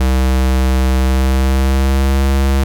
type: tone with pitch glide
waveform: square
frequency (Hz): 65 to 67.72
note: C2 to C#2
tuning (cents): -11 to -40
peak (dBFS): -11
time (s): 0-2.64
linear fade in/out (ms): 5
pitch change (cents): +71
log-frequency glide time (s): 0.98-2.21
effects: none